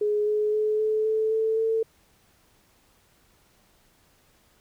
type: tone with pitch steps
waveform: sine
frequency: 418.7 / 423.3 / 428 / 432.7 / 437.5 / 442.3 / 447.2 Hz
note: G#4 / G#4 / A4 / A4 / A4 / A4 / A4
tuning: +14 / +33 / -48 / -29 / -10 / +9 / +28 cents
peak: -21 dBFS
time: 0.01-1.83 s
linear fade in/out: 5 ms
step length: 260 ms
effects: pink hiss -62 dBFS RMS until 4.6 s